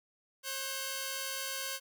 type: tone pair together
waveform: 5% pulse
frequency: 538.1 / 1522 Hz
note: C5 / F#6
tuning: +48 / +48 cents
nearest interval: octave + tritone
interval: 1800 cents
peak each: -27 dBFS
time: 0.43-1.8 s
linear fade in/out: 50 ms
effects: none